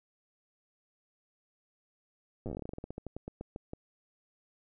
slowing click train, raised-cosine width 2 ms, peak -26 dBFS, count 24, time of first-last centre 2.46-3.734 s, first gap 8 ms, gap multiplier 1.15, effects none

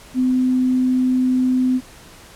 sine tone, 255.2 Hz, C4, 43 cents flat, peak -14 dBFS, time 0.14-1.81 s, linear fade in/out 50 ms, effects pink hiss -43 dBFS RMS until 2.35 s + low-pass 12000 Hz 12 dB/octave

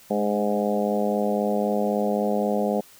harmonic tone with a mistuned harmonic, 103.83 Hz, G#2, in tune, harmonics 2 / 3 / 4 / 5 / 6 / 7 / 8, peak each -25 / -34 / -28 / -27 / -29 / -30 / -36 dBFS, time 0.1-2.81 s, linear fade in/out 10 ms, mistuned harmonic 3, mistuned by -30 cents, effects white hiss -51 dBFS RMS until 2.99 s

